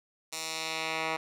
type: tone with band-pass filter sweep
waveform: 10% pulse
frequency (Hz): 160.1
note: D#3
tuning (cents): +50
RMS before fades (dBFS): -34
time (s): 0.32-1.17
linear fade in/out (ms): 10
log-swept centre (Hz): 7000 to 1700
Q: 0.99
effects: none